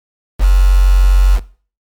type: tone with quantisation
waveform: sine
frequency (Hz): 46.25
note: F#1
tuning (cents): 0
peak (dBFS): -4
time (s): 0.39-1.4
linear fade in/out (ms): 50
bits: 4
effects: noise-tail reverb RT60 0.4 s tail -19 dB re dry + MP3 96 kbps